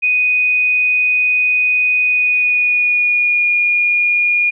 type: tone with pitch glide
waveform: sine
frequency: 2489 to 2432 Hz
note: D#7 to D#7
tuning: 0 to -40 cents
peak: -11 dBFS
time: 0.02-4.51 s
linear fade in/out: 20 ms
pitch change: -40 cents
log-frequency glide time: 2.03-3.48 s
effects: none